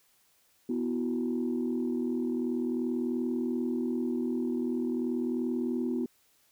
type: chord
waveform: sine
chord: B suspended fourth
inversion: none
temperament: equal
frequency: 246.9 / 329.6 / 370 Hz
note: B3 / E4 / F#4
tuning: 0 / 0 / 0 cents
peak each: -29 / -34 / -34 dBFS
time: 0.69-6.06 s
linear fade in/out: 5 ms
effects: tanh soft clip ceiling -21 dBFS + white hiss -67 dBFS RMS until 6.51 s